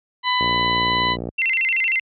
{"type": "harmonic tone", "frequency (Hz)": 999, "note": "B5", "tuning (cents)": 20, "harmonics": [1, 2, 3, 4], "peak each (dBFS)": [-20, -23, -25, -26], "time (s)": [0.23, 1.17], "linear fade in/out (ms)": 50}
{"type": "click train", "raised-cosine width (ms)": 2, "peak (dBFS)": -14, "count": 53, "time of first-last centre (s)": [0.41, 1.288], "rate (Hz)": 59.2}
{"type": "tone with vibrato", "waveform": "sine", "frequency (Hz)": 2370, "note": "D7", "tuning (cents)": 15, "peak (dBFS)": -17, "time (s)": [1.38, 2], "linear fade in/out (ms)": 10, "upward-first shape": "square", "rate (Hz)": 13, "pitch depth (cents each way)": 230}
{"effects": ["high-pass 60 Hz 12 dB/octave"]}